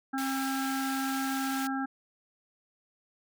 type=harmonic tone; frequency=268.2 Hz; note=C4; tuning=43 cents sharp; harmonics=1 / 3 / 5 / 6; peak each=-31 / -36 / -38 / -39 dBFS; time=0.13-1.86 s; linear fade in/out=10 ms
type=high-pass noise; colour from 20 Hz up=pink; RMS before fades=-40 dBFS; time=0.18-1.67 s; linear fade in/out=0 ms; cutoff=1600 Hz; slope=12 dB/octave
effects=none